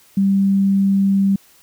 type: tone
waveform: sine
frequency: 196 Hz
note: G3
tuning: in tune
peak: -12 dBFS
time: 0.17-1.36 s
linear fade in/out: 5 ms
effects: white hiss -51 dBFS RMS until 1.62 s